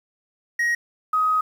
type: tone pair in turn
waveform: triangle / sine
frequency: 1887 / 1259.4 Hz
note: A#6 / D#6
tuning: +21 / +21 cents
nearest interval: perfect fifth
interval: 700 cents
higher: first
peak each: -17 dBFS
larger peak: neither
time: 0.59-0.75 / 1.13-1.41 s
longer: second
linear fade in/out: 5 ms
effects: 8-bit